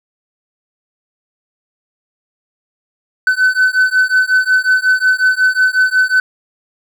triangle beating tone pair, 1510 / 1515.5 Hz, F#6 / F#6, +35 / +41 cents, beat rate 5.5 Hz, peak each -11 dBFS, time 3.27-6.2 s, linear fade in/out 2 ms, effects none

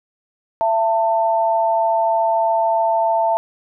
sine tone pair together, 670 / 893.2 Hz, E5 / A5, +28 / +26 cents, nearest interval perfect fourth, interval 498 cents, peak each -17 / -17 dBFS, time 0.61-3.37 s, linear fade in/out 0 ms, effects none

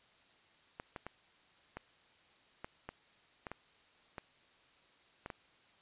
clicks, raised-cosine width 0.5 ms, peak -27 dBFS, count 11, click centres 0.799 / 0.962 / 1.066 / 1.77 / 2.645 / 2.89 / 3.468 / 3.516 / 4.182 / 5.261 / 5.302 s, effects white hiss -66 dBFS RMS until 5.81 s + resampled to 8000 Hz

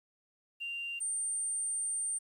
sine tone pair in turn, 2780 / 8826 Hz, F7 / C#9, -9 / -9 cents, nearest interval octave + minor sixth, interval 2000 cents, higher second, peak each -35 / -29 dBFS, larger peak second, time 0.6-1 / 1-2.19 s, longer second, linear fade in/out 20 ms, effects tanh soft clip ceiling -31 dBFS + 11-bit

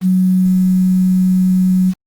sine tone with quantisation, 185 Hz, F#3, in tune, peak -9 dBFS, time 0.01-1.94 s, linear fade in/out 50 ms, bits 6, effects Opus 24 kbps

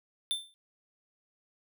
square tone with exponential decay, 3556 Hz, A7, 18 cents sharp, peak -26 dBFS, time 0.31-0.54 s, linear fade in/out 0 ms, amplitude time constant 48 ms, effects none

